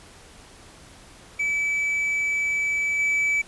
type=tone with level steps; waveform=triangle; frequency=2300 Hz; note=D7; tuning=37 cents flat; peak=-20 / -18 dBFS; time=1.39-3.42 s; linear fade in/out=10 ms; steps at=2.99 s; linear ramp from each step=2 ms; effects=pink hiss -48 dBFS RMS until 3.47 s + resampled to 24000 Hz